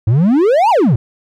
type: exponential two-way sweep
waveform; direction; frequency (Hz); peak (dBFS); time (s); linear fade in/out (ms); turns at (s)
triangle; up then down; 101 to 987.8 to 101.5; -6; 0.07-0.96; 5; 0.7
effects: none